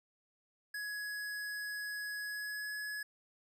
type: tone with pitch glide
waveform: square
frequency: 1677 to 1691.6 Hz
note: G#6 to G#6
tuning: +16 to +31 cents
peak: -39 dBFS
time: 0.74-3.03 s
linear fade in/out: 5 ms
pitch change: +15 cents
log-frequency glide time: 2.22-2.71 s
effects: none